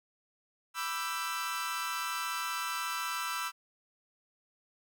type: chord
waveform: sawtooth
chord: E minor seventh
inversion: second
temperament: equal with one note detuned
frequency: 987.8 / 1174.7 / 1329.2 / 1568 Hz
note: B5 / D6 / E6 / G6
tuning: 0 / 0 / +14 / 0 cents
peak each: -36 / -38 / -32 / -38 dBFS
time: 0.74-3.52 s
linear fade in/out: 50 ms
effects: none